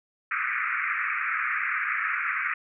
pink band-pass noise, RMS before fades -28 dBFS, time 0.31-2.54 s, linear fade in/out 5 ms, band 1200 to 2400 Hz, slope 96 dB/octave, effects none

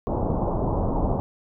pink low-pass noise, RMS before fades -24 dBFS, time 0.07-1.2 s, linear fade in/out 0 ms, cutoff 1000 Hz, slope 48 dB/octave, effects none

